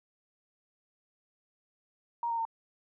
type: tone with pitch steps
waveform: sine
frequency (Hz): 940 / 924.4 / 909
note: A#5 / A#5 / A#5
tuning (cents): +14 / -15 / -44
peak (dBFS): -29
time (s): 2.23-2.452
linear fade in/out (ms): 2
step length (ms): 74
effects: none